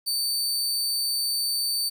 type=tone; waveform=sawtooth; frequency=4567 Hz; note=D8; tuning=49 cents flat; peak=-21 dBFS; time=0.06-1.9 s; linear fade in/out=20 ms; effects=9-bit